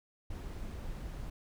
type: noise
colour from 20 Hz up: brown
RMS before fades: -41 dBFS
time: 0.3-1.3 s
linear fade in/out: 5 ms
effects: none